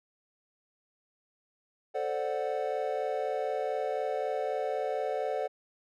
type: chord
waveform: triangle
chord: D dominant seventh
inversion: second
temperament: equal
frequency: 440 / 523.3 / 587.3 / 740 Hz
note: A4 / C5 / D5 / F#5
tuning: 0 / 0 / 0 / 0 cents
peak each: -33 dBFS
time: 1.94-5.48 s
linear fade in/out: 20 ms
effects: none